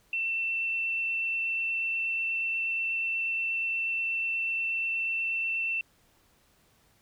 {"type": "tone with vibrato", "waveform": "sine", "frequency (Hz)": 2686, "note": "E7", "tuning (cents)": 32, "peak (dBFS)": -27, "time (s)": [0.13, 5.81], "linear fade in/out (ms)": 2, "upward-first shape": "triangle", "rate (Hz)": 8.3, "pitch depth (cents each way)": 8, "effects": ["pink hiss -65 dBFS RMS until 7.01 s"]}